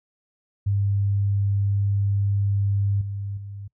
sine tone with level steps, 100.1 Hz, G2, 37 cents sharp, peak -19 / -27 / -33 dBFS, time 0.66-3.68 s, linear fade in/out 10 ms, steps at 3.01 / 3.37 s, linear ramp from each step 5 ms, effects noise-tail reverb RT60 0.1 s tail -24 dB re dry

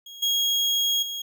35% pulse tone with level steps, 3288 Hz, G#7, 18 cents flat, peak -38 / -19 / -28 dBFS, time 0.06-1.22 s, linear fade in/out 5 ms, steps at 0.22 / 1.02 s, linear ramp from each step 10 ms, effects none

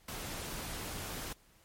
pink noise, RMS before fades -41 dBFS, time 0.08-1.33 s, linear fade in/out 5 ms, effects pink hiss -65 dBFS RMS until 1.64 s + MP3 64 kbps

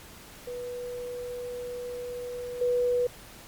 sine tone with level steps, 490.1 Hz, B4, 13 cents flat, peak -33 / -22 dBFS, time 0.47-3.07 s, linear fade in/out 5 ms, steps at 2.61 s, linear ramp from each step 5 ms, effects pink hiss -48 dBFS RMS until 3.47 s + MP3 96 kbps

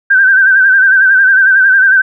sine tone with vibrato, 1556 Hz, G6, 13 cents flat, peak -4 dBFS, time 0.1-2.02 s, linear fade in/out 10 ms, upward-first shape sine, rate 11 Hz, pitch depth 61 cents each way, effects none

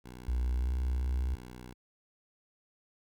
10% pulse tone, 61.74 Hz, B1, in tune, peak -37 dBFS, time 0.04-1.74 s, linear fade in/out 20 ms
sine tone with pitch glide, 61.7 to 65.75 Hz, B1 to C2, -1 to +9 cents, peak -28 dBFS, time 0.28-1.35 s, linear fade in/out 5 ms, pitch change +110 cents, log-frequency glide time 0.59-0.71 s
effects none

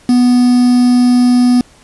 triangle tone with quantisation, 246.6 Hz, B3, 2 cents flat, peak -4 dBFS, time 0.09-1.61 s, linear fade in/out 2 ms, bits 4, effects pink hiss -45 dBFS RMS until 1.83 s + resampled to 24000 Hz

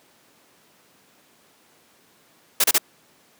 white noise bursts, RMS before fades -17 dBFS, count 3, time 2.6-2.782 s, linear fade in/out 5 ms, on 40 ms, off 31 ms, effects pink hiss -57 dBFS RMS until 3.39 s + high-pass 200 Hz 12 dB/octave

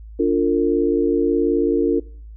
sine tone cluster, 290 / 348.7 / 454 Hz, D4 / F4 / A#4, -22 / -3 / -46 cents, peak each -19 dBFS, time 0.19-2 s, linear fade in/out 10 ms, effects noise-tail reverb RT60 0.5 s tail -21 dB re dry + added 54 Hz sine -35 dBFS peak until 2.36 s

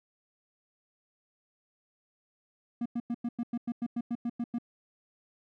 triangle tone bursts, 237.4 Hz, A#3, 32 cents sharp, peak -27 dBFS, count 13, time 2.81-4.585 s, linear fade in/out 5 ms, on 47 ms, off 97 ms, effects none

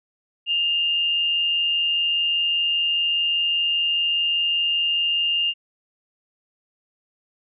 sine tone with amplitude modulation, 2813 Hz, F7, 12 cents sharp, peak -17 dBFS, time 0.46-5.54 s, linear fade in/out 50 ms, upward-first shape sine, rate 165 Hz, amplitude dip 35%, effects none

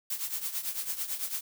blue noise with tremolo, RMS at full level -31 dBFS, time 0.1-1.41 s, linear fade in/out 5 ms, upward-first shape triangle, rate 9 Hz, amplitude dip 80%, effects none

